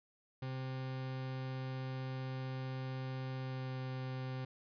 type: tone with pitch glide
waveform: 40% pulse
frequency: 130.81 to 129.91 Hz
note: C3 to C3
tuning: 0 to -12 cents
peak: -38 dBFS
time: 0.42-4.45 s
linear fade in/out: 5 ms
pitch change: -12 cents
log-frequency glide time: 3.38-3.77 s
effects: resampled to 11025 Hz